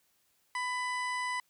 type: harmonic tone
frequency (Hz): 997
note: B5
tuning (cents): +16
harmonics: 1 / 2 / 3 / 4 / 5 / 6 / 8 / 9 / 10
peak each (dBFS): -34 / -35 / -47 / -51 / -48 / -56 / -53 / -51 / -56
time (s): 0.55-1.4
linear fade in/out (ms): 2
effects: white hiss -72 dBFS RMS until 1.49 s